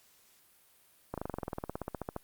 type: slowing click train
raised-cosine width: 1 ms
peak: -21 dBFS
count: 20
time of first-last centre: 1.14-2.164 s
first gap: 37 ms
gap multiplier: 1.04
effects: white hiss -64 dBFS RMS until 2.23 s + Opus 48 kbps